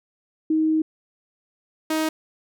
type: tone pair in turn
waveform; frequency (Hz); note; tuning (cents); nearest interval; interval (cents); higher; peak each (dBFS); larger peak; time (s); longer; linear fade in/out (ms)
sine / sawtooth; 314.8 / 314.8; D#4 / D#4; +20 / +20; unison; 0; neither; -17; neither; 0.5-0.82 / 1.9-2.09; first; 5
effects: none